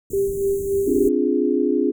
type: band-stop noise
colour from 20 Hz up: pink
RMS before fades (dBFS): -35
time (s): 0.1-1.09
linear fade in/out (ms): 5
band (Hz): 470 to 6500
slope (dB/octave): 96
type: tone with tremolo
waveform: sine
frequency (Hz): 394.8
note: G4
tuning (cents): +12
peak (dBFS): -16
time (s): 0.13-1.08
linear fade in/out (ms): 5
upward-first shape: sine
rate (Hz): 3.5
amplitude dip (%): 60
type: chord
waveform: sine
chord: D half-diminished seventh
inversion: third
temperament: equal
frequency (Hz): 261.6 / 293.7 / 349.2 / 415.3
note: C4 / D4 / F4 / Ab4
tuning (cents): 0 / 0 / 0 / 0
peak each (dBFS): -22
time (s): 0.86-1.92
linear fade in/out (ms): 20
effects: none